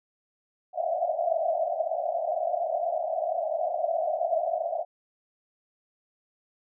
pink band-pass noise, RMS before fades -28 dBFS, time 0.73-4.85 s, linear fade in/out 50 ms, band 620 to 710 Hz, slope 96 dB/octave, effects none

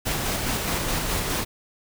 pink noise with tremolo, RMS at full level -25 dBFS, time 0.05-1.45 s, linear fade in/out 20 ms, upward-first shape square, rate 4.8 Hz, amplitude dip 25%, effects none

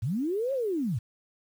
sine linear two-way sweep, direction up then down, 94.6 to 558 to 94.6 Hz, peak -26 dBFS, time 0.02-0.99 s, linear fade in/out 10 ms, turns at 0.53 s, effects 9-bit

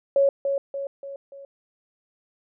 sine tone with echo, 554.4 Hz, C#5, in tune, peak -15 dBFS, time 0.16-0.29 s, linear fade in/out 2 ms, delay 290 ms, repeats 4, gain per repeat -6 dB, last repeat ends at 1.45 s, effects none

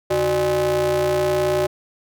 square ring-modulated tone, 113.9 Hz, A#2, 40 cents flat, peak -15 dBFS, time 0.1-1.67 s, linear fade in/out 10 ms, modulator 485 Hz, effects none

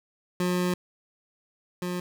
25% pulse tone pair in turn, 179.5 / 178.69 Hz, F3 / F3, +48 / +40 cents, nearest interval unison, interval 8 cents, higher first, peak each -20 / -25 dBFS, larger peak first, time 0.4-0.74 / 1.82-2 s, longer first, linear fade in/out 2 ms, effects none

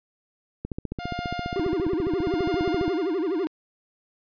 click train, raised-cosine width 3 ms, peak -17 dBFS, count 34, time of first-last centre 0.65-2.88 s, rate 14.8 Hz
sawtooth tone with tremolo, 706 Hz, F5, 19 cents sharp, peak -26 dBFS, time 0.99-3.45 s, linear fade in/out 5 ms, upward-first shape sine, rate 0.77 Hz, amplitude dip 80%
triangle tone with vibrato, 349.2 Hz, F4, in tune, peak -21 dBFS, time 1.56-3.47 s, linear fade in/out 0 ms, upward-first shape sine, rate 12 Hz, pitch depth 240 cents each way
effects resampled to 11025 Hz

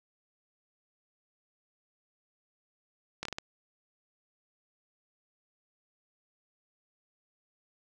slowing click train, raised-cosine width 0.2 ms, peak -18 dBFS, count 5, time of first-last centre 3.23-3.385 s, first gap 23 ms, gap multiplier 1.36, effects none

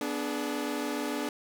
sawtooth chord, G# diminished, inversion first, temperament equal with one note detuned, 246.9 / 293.7 / 423.1 Hz, B3 / D4 / G#4, 0 / 0 / +32 cents, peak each -32 / -29 / -33 dBFS, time 0.01-1.29 s, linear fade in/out 2 ms, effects none

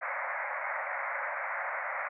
white band-pass noise, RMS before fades -35 dBFS, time 0.01-2.09 s, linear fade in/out 20 ms, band 540 to 2200 Hz, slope 96 dB/octave, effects none

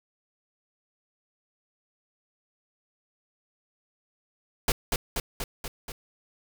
pink noise with echo, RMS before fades -23 dBFS, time 4.68-4.72 s, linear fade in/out 2 ms, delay 240 ms, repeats 5, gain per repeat -3 dB, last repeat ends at 5.92 s, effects none

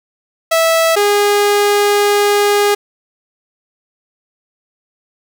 sawtooth tone pair in turn, 655 / 410 Hz, E5 / G#4, -11 / -22 cents, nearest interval minor sixth, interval 811 cents, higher first, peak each -6 dBFS, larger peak neither, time 0.51-0.96 / 0.96-2.75 s, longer second, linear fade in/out 10 ms, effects none

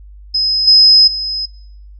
sine tone with level steps, 5080 Hz, D#8, 35 cents sharp, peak -11 / -3 / -16 dBFS, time 0.34-1.46 s, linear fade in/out 10 ms, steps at 0.67 / 1.07 s, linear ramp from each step 10 ms, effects noise-tail reverb RT60 0.8 s tail -25 dB re dry + added 50 Hz sine -34 dBFS peak until 1.99 s

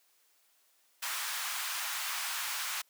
pink high-pass noise, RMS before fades -36 dBFS, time 1.02-2.82 s, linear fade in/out 10 ms, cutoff 1000 Hz, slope 24 dB/octave, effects white hiss -69 dBFS RMS until 2.89 s + high-pass 400 Hz 12 dB/octave

